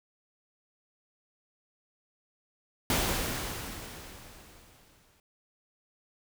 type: noise with exponential decay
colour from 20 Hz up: pink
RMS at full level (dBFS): -26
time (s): 2.9-5.2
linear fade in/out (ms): 1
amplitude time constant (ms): 500
effects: none